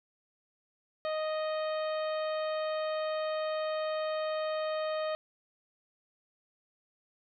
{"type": "harmonic tone with a mistuned harmonic", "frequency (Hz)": 622.3, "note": "D#5", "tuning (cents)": 0, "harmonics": [1, 2, 3, 4, 5, 6, 7], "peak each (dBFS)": [-31, -39, -45, -49, -49, -51, -50], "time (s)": [1.05, 5.15], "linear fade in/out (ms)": 0, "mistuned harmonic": 7, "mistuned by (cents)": -21, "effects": []}